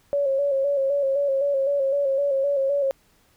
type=tone with vibrato; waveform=sine; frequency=554.4 Hz; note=C#5; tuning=in tune; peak=-19 dBFS; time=0.13-2.91 s; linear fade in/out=0 ms; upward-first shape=square; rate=3.9 Hz; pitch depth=43 cents each way; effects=pink hiss -61 dBFS RMS until 3.36 s